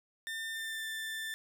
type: tone with pitch glide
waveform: 30% pulse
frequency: 1800 to 1774.2 Hz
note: A6 to A6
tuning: +39 to +14 cents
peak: -34 dBFS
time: 0.27-1.34 s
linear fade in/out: 0 ms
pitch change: -25 cents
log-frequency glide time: 0.52-0.86 s
effects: none